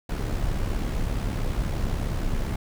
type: noise with amplitude modulation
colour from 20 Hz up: brown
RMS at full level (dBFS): -24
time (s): 0.09-2.56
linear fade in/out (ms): 5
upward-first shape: sine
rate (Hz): 68.7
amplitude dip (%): 50
effects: none